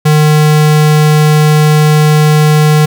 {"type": "tone", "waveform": "square", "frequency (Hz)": 152.2, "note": "D#3", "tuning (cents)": -38, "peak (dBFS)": -5, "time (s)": [0.05, 2.86], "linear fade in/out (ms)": 10, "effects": []}